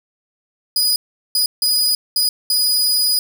sawtooth tone bursts at uneven times, 4945 Hz, D#8, 12 cents flat, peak -11 dBFS, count 5, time 0.76-0.96 / 1.35-1.46 / 1.62-1.95 / 2.16-2.29 / 2.5-3.19 s, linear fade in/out 2 ms, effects none

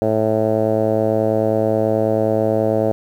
10% pulse tone with low-pass filter, 109.3 Hz, A2, 11 cents flat, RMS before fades -17 dBFS, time 0.02-2.92 s, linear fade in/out 0 ms, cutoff 620 Hz, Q 3.1, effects 8-bit

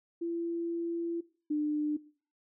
sine tone pair in turn, 338 / 299.6 Hz, E4 / D4, +43 / +35 cents, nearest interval major second, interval 208 cents, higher first, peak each -31 / -27 dBFS, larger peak second, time 0.21-1.21 / 1.5-1.97 s, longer first, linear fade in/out 10 ms, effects noise-tail reverb RT60 0.4 s tail -19 dB re dry

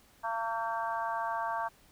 harmonic tone with a mistuned harmonic, 227.6 Hz, A#3, 41 cents flat, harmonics 3 / 4 / 5 / 6 / 7, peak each -37 / -34 / -37 / -47 / -40 dBFS, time 0.23-1.69 s, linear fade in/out 20 ms, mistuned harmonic 7, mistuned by -24 cents, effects pink hiss -62 dBFS RMS until 1.91 s

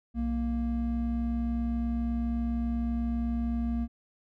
triangle tone pair together, 61.78 / 233.1 Hz, B1 / A#3, +1 / 0 cents, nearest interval octave + major seventh, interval 2299 cents, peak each -29 / -27 dBFS, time 0.14-3.88 s, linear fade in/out 50 ms, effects none

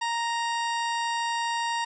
harmonic tone with a mistuned harmonic, 932.3 Hz, A#5, in tune, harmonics 1 / 2 / 3 / 4 / 5 / 6 / 8 / 9, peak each -27 / -33 / -37 / -39 / -41 / -43 / -45 / -46 dBFS, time 0.01-1.85 s, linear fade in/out 10 ms, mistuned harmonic 8, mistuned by -46 cents, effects none

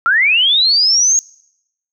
sine linear sweep, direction up, 1318.5 to 6645 Hz, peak -9 dBFS, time 0.06-1.19 s, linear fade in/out 0 ms, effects noise-tail reverb RT60 0.8 s tail -25 dB re dry

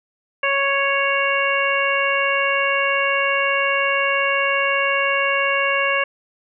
harmonic tone, 554.4 Hz, C#5, in tune, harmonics 1 / 2 / 3 / 4 / 5, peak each -23 / -23 / -23 / -23 / -23 dBFS, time 0.43-6.04 s, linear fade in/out 5 ms, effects none

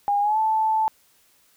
sine tone with pitch glide, 813 to 876.4 Hz, G#5 to A5, -37 to -7 cents, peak -18 dBFS, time 0.08-0.88 s, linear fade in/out 0 ms, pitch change +130 cents, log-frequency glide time 0.21-0.38 s, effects white hiss -60 dBFS RMS until 1.56 s

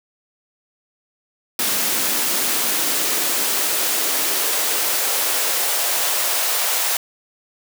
white noise with high-pass filter sweep, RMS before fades -20 dBFS, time 1.59-6.97 s, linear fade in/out 2 ms, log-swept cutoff 210 to 660 Hz, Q 1.4, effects none

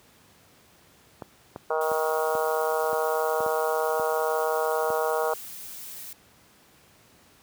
clicks, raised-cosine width 1 ms, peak -21 dBFS, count 9, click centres 1.222 / 1.561 / 1.916 / 2.352 / 2.93 / 3.405 / 3.463 / 3.997 / 4.903 s
harmonic tone, 157.7 Hz, D#3, 24 cents sharp, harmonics 3 / 4 / 5 / 6 / 7 / 8 / 9, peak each -27 / -29 / -31 / -33 / -34 / -35 / -36 dBFS, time 1.7-5.34 s, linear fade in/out 5 ms
blue noise, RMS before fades -40 dBFS, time 1.81-6.13 s, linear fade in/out 2 ms
effects pink hiss -57 dBFS RMS until 7.42 s + high-pass 80 Hz 12 dB/octave

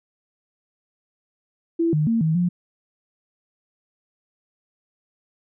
sine tone with pitch steps, 333.4 / 152.2 / 228.3 / 159.1 / 176.5 Hz, E4 / D#3 / A#3 / D#3 / F3, +20 / -38 / -36 / +39 / +19 cents, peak -17 dBFS, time 1.79-2.49 s, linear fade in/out 10 ms, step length 140 ms, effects none

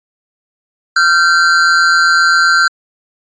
square tone pair together, 1381 / 1548.6 Hz, F6 / G6, -20 / -22 cents, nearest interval major second, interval 198 cents, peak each -11 dBFS, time 0.96-2.68 s, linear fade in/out 5 ms, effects resampled to 16000 Hz

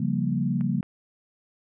sine chord, G half-diminished seventh, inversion second, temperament equal, 138.59 / 174.61 / 196 / 233.1 Hz, Db3 / F3 / G3 / Bb3, 0 / 0 / 0 / 0 cents, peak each -28 dBFS, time 0-0.81 s, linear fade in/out 5 ms
clicks, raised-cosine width 0.5 ms, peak -30 dBFS, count 2, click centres 0.61 / 0.829 s
effects none

